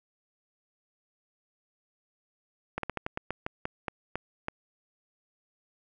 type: slowing click train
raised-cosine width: 0.5 ms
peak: -16 dBFS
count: 12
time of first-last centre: 2.78-4.484 s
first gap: 53 ms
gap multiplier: 1.2
effects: none